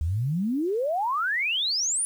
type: exponential sweep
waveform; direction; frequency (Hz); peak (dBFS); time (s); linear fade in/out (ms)
sine; up; 73.42 to 9956; -23; 0.01-2.05; 0
effects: 9-bit